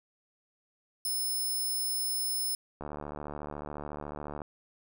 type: tone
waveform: 5% pulse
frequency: 5230 Hz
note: E8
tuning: 15 cents flat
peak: -24 dBFS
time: 1.05-2.55 s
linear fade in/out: 2 ms
type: click train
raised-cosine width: 1 ms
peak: -25 dBFS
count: 120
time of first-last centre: 2.81-4.418 s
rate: 74 Hz
effects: none